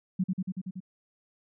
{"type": "tone with echo", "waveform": "sine", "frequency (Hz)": 185.9, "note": "F#3", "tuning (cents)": 8, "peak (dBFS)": -23, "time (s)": [0.19, 0.24], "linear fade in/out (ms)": 10, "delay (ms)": 94, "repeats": 6, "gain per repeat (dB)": -2, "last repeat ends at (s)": 0.804, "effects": []}